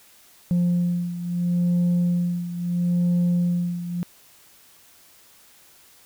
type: beating tone pair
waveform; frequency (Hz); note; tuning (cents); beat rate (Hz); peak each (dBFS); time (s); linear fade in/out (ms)
sine; 175.1 / 175.85; F3 / F3; +5 / +12; 0.75; -19 / -23; 0.51-4.03; 0
effects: tanh soft clip ceiling -16 dBFS + white hiss -53 dBFS RMS until 6.05 s